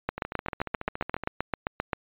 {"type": "two click trains", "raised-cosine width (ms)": 0.5, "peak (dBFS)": [-11, -18], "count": [15, 16], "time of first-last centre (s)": [[0.09, 1.932], [0.18, 1.236]], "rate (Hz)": [7.6, 14.2], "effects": ["resampled to 8000 Hz"]}